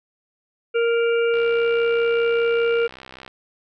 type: harmonic tone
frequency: 466.2 Hz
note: A#4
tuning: in tune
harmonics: 1 / 3 / 5 / 6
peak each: -17 / -27 / -31 / -33 dBFS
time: 0.74-2.88 s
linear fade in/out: 20 ms
type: click train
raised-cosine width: 0.3 ms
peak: -22 dBFS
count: 127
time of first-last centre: 1.34-3.278 s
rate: 65 Hz
effects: none